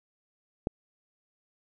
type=click; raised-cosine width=2 ms; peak=-14 dBFS; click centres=0.671 s; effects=none